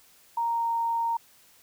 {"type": "tone with pitch glide", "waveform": "sine", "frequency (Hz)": [931, 925.1], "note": ["A#5", "A#5"], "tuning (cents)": [-2, -13], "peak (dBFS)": -24, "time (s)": [0.37, 1.17], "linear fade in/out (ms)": 5, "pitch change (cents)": -11, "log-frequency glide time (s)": [0.49, 0.69], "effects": ["white hiss -58 dBFS RMS until 1.62 s"]}